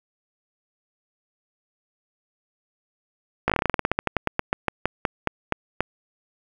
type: slowing click train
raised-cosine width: 0.5 ms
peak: -5 dBFS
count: 25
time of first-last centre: 3.48-5.806 s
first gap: 17 ms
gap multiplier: 1.13
effects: 7-bit